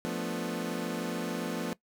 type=chord; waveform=25% pulse; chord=B half-diminished seventh; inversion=second; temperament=equal; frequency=174.61 / 220 / 246.9 / 293.7 Hz; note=F3 / A3 / B3 / D4; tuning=0 / 0 / 0 / 0 cents; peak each=-33 / -34 / -33 / -36 dBFS; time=0.05-1.73 s; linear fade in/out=0 ms; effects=noise-tail reverb RT60 0.1 s tail -19 dB re dry